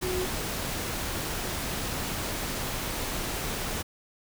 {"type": "tone in noise", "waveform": "sine", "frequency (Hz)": 366.6, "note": "F#4", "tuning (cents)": -16, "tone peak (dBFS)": -29, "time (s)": [0.02, 0.26], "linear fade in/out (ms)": 20, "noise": "pink", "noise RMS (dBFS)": -32, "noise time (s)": [0.01, 3.83], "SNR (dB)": 0, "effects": []}